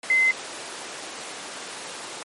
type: tone in noise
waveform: sine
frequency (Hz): 2060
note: C7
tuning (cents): -28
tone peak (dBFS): -16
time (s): 0.1-0.31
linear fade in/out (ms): 2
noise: pink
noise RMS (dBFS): -34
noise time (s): 0.03-2.23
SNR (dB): +15
effects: high-pass 400 Hz 12 dB/octave + MP3 48 kbps